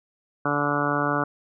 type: harmonic tone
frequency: 145.1 Hz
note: D3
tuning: 21 cents flat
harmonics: 1 / 2 / 3 / 4 / 5 / 6 / 7 / 8 / 9 / 10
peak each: -31 / -28 / -32 / -30 / -32 / -33 / -33 / -29 / -30 / -29 dBFS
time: 0.45-1.24 s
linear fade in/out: 5 ms
effects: none